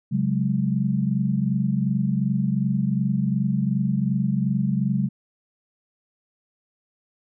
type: chord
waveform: sine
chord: C# suspended fourth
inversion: none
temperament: equal with one note detuned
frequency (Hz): 136.13 / 185 / 207.7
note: C#3 / F#3 / G#3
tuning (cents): -31 / 0 / 0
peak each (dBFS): -24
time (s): 0.11-5.09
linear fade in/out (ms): 20
effects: none